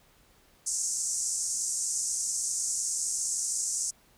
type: band-pass noise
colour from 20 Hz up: white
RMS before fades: -31 dBFS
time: 0.66-3.91 s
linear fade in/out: 10 ms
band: 5900 to 8700 Hz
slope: 48 dB/octave
effects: pink hiss -62 dBFS RMS until 4.17 s